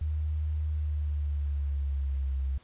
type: tone with pitch glide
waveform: sine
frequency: 76.5 to 66.98 Hz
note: D#2 to C2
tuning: -29 to +41 cents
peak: -27 dBFS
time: 0.01-2.58 s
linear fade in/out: 5 ms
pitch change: -230 cents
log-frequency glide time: 0.67-2.35 s
effects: pink hiss -60 dBFS RMS until 2.63 s + resampled to 8000 Hz